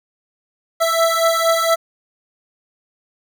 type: beating tone pair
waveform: 25% pulse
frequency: 659.3 / 663.6 Hz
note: E5 / E5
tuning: 0 / +11 cents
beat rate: 4.3 Hz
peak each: -13 / -14 dBFS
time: 0.8-1.76 s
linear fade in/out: 20 ms
effects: none